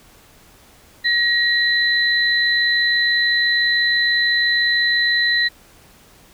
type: tone pair together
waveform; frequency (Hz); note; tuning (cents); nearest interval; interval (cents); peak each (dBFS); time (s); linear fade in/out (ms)
sine; 1896 / 4017; A#6 / B7; +29 / +29; octave + minor second; 1300; -16 / -19; 1.04-5.49; 20
effects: pink hiss -49 dBFS RMS until 6.33 s